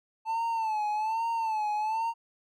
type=tone with vibrato; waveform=triangle; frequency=880 Hz; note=A5; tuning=in tune; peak=-25 dBFS; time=0.25-2.14 s; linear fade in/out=50 ms; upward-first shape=sine; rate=1.2 Hz; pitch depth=82 cents each way; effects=none